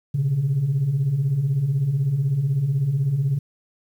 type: beating tone pair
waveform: sine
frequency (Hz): 124.3 / 140.3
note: B2 / C#3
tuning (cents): +12 / +21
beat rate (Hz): 16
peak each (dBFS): -25 / -18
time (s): 0.14-3.39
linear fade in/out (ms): 10
effects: tanh soft clip ceiling -14 dBFS + 9-bit